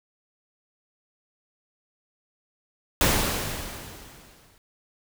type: noise with exponential decay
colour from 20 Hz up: pink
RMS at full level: -19 dBFS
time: 3.01-4.58 s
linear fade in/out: 1 ms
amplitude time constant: 340 ms
effects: none